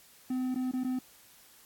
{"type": "tone with dropouts", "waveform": "triangle", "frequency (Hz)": 255.4, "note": "C4", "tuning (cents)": -42, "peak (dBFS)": -27, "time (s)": [0.3, 0.99], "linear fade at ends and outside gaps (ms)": 5, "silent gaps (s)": [[0.546, 0.557], [0.714, 0.735], [0.837, 0.846]], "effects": ["white hiss -58 dBFS RMS until 1.65 s", "AAC 64 kbps"]}